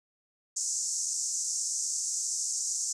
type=band-pass noise; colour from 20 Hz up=white; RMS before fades=-32 dBFS; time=0.56-2.93 s; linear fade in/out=10 ms; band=5800 to 7800 Hz; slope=48 dB/octave; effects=none